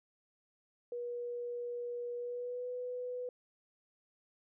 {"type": "tone with pitch glide", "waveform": "sine", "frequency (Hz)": [482.1, 496.2], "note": ["B4", "B4"], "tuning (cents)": [-42, 8], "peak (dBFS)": -37, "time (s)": [0.92, 3.29], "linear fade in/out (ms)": 2, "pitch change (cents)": 50, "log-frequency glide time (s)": [2.16, 2.68], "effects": []}